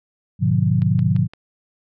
sine chord, G# diminished seventh, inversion none, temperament just, 103.83 / 124.59 / 149.51 / 179.41 Hz, G#2 / B2 / D3 / F3, 0 / +16 / +31 / +47 cents, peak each -20 dBFS, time 0.39-1.28 s, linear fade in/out 50 ms
click train, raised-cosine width 0.3 ms, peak -23 dBFS, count 4, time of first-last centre 0.82-1.335 s, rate 5.82 Hz
effects none

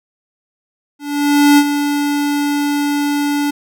square tone with ADSR envelope, 289.2 Hz, D4, 27 cents flat, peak -6 dBFS, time 0.99-3.51 s, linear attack 590 ms, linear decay 54 ms, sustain -9 dB, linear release 10 ms, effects none

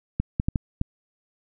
clicks, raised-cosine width 5 ms, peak -10 dBFS, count 5, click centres 0.2 / 0.399 / 0.485 / 0.558 / 0.814 s, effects none

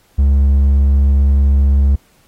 sine tone with hard clipping, 69.3 Hz, C#2, in tune, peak -9 dBFS, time 0.18-1.96 s, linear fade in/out 10 ms, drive 3 dB, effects pink hiss -54 dBFS RMS until 2.27 s + AAC 48 kbps

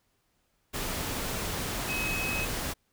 sine tone in noise, 2554 Hz, D#7, 45 cents sharp, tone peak -31 dBFS, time 1.88-2.46 s, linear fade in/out 20 ms, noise pink, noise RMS -33 dBFS, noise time 0.73-2.74 s, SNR -1 dB, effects pink hiss -73 dBFS RMS until 2.92 s

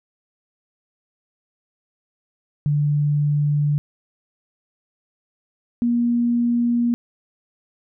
sine tone pair in turn, 146.8 / 238.1 Hz, D3 / A#3, 0 / +37 cents, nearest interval minor sixth, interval 837 cents, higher second, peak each -16 dBFS, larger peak neither, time 2.66-3.78 / 5.82-6.94 s, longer neither, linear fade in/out 0 ms, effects none

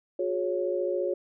sine chord, F# suspended second, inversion none, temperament equal with one note detuned, 361.1 / 415.3 / 554.4 Hz, F#4 / G#4 / C#5, -42 / 0 / 0 cents, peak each -29 / -33 / -29 dBFS, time 0.19-1.14 s, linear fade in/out 5 ms, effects none

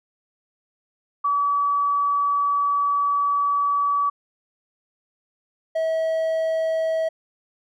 sine / triangle tone pair in turn, 1144 / 645.2 Hz, D6 / E5, -46 / -37 cents, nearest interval minor seventh, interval 991 cents, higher first, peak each -18 / -18 dBFS, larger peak neither, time 1.24-4.1 / 5.75-7.09 s, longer first, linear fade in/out 10 ms, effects none

